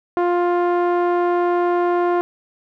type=tone with low-pass filter; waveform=sawtooth; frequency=351.2 Hz; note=F4; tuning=10 cents sharp; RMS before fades=-18 dBFS; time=0.17-2.21 s; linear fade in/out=0 ms; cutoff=1100 Hz; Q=1.2; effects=none